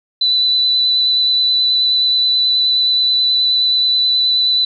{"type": "tone with vibrato", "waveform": "sine", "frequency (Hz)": 3991, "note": "B7", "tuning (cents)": 17, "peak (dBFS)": -11, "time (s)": [0.21, 4.65], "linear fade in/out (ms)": 5, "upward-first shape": "square", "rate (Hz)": 9.4, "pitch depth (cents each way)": 11, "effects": []}